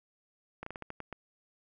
slowing click train, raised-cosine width 0.5 ms, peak -25 dBFS, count 8, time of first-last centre 0.63-1.127 s, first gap 34 ms, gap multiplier 1.24, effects none

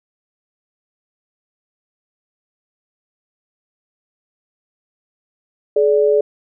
sine tone pair together, 425.5 / 583 Hz, G#4 / D5, +42 / -13 cents, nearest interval perfect fourth, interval 545 cents, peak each -12 / -16 dBFS, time 5.76-6.21 s, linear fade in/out 5 ms, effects none

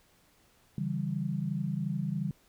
sine chord, C# diminished, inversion none, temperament equal with one note detuned, 141.83 / 164.81 / 196 Hz, C#3 / E3 / G3, +40 / 0 / 0 cents, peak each -34 dBFS, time 0.78-2.31 s, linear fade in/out 2 ms, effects pink hiss -65 dBFS RMS until 2.48 s

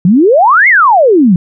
sine exponential two-way sweep, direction up then down, 165 to 2200 to 165 Hz, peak -3 dBFS, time 0.05-1.36 s, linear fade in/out 2 ms, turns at 0.68 s, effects none

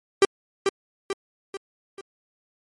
45% pulse tone with echo, 392 Hz, G4, in tune, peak -12 dBFS, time 0.22-0.25 s, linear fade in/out 2 ms, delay 440 ms, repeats 4, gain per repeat -6 dB, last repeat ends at 2.01 s, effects MP3 48 kbps

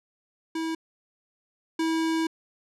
square tone pair in turn, 324.2 / 324.2 Hz, E4 / E4, -29 / -29 cents, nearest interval unison, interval 0 cents, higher neither, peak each -28 / -24 dBFS, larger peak second, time 0.55-0.75 / 1.79-2.27 s, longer second, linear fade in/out 5 ms, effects low-pass 8000 Hz 12 dB/octave

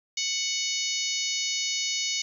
harmonic tone, 740 Hz, F#5, in tune, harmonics 3 / 4 / 5 / 6 / 7 / 8 / 9, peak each -34 / -34 / -34 / -34 / -34 / -34 / -34 dBFS, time 0.17-2.22 s, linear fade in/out 5 ms, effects 10-bit

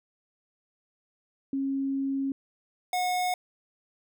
sine / square tone pair in turn, 272.3 / 727 Hz, C#4 / F#5, -31 / -31 cents, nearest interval octave + perfect fourth, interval 1700 cents, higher second, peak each -26 dBFS, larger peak neither, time 1.53-2.32 / 2.93-3.34 s, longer first, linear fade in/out 2 ms, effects none

